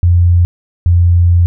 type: tone pair in turn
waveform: sine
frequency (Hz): 87.31 / 86.98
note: F2 / F2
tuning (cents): 0 / -6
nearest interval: unison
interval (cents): 6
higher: first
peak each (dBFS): -5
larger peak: neither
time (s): 0.03-0.45 / 0.86-1.46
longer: second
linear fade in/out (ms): 0
effects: none